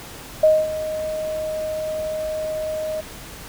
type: tone with ADSR envelope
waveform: sine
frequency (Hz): 623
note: D#5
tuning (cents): +2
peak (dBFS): -9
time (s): 0.43-3.01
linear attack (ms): 7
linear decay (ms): 230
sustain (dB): -14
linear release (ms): 8
effects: pink hiss -38 dBFS RMS until 3.48 s